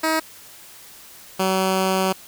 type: tone pair in turn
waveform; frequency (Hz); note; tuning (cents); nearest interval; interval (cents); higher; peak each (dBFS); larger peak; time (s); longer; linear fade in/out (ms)
10% pulse; 318.2 / 189.2; D#4 / F#3; +39 / +39; major sixth; 900; first; -10; neither; 0.03-0.2 / 1.39-2.13; second; 10
effects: white hiss -44 dBFS RMS until 2.27 s